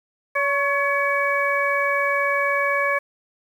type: harmonic tone with a mistuned harmonic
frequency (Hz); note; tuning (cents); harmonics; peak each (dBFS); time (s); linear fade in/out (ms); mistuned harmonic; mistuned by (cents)
566; C#5; +36; 1 / 2 / 3 / 4; -24 / -24 / -24 / -24; 0.35-2.99; 10; 2; -34
effects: 8-bit